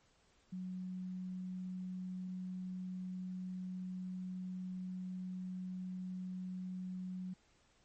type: tone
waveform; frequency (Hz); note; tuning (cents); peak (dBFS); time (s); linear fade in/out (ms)
sine; 184.1; F#3; -8; -40; 0.52-7.34; 10
effects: pink hiss -71 dBFS RMS until 7.84 s + MP3 32 kbps